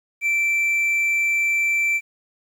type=tone; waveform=triangle; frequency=2338 Hz; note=D7; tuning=8 cents flat; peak=-16 dBFS; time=0.21-2.01 s; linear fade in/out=50 ms; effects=9-bit